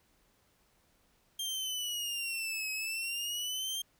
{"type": "exponential two-way sweep", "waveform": "sawtooth", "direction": "down then up", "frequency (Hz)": [3200, 2544, 3200], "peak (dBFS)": -31, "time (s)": [1.39, 3.82], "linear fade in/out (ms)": 5, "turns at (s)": 2.71, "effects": ["pink hiss -70 dBFS RMS until 3.99 s"]}